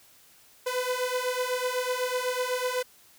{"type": "beating tone pair", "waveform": "sawtooth", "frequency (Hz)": [498.3, 506.3], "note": ["B4", "B4"], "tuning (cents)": [15, 43], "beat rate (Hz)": 8, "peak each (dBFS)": -26, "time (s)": [0.66, 2.83], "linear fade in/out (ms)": 10, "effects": ["white hiss -57 dBFS RMS until 3.18 s"]}